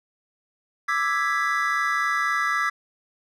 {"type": "chord", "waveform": "triangle", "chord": "E dominant seventh", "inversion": "third", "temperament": "equal", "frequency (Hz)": [1174.7, 1318.5, 1661.2, 1975.5], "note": ["D6", "E6", "G#6", "B6"], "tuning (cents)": [0, 0, 0, 0], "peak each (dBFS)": -25, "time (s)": [0.88, 2.7], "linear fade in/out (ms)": 10, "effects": []}